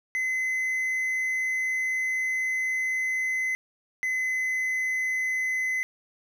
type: tone pair in turn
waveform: triangle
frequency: 2041 / 2034 Hz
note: C7 / C7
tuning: -44 / -50 cents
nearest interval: unison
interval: 6 cents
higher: first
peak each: -23 dBFS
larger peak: neither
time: 0.15-3.55 / 4.03-5.83 s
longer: first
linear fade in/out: 0 ms
effects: none